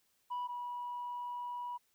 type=tone pair in turn; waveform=sine; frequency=982 / 973.5 Hz; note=B5 / B5; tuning=-10 / -25 cents; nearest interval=unison; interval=15 cents; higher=first; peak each=-33 / -37 dBFS; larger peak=first; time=0.3-0.48 / 0.48-1.78 s; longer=second; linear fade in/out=20 ms; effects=tanh soft clip ceiling -34 dBFS + white hiss -75 dBFS RMS until 1.94 s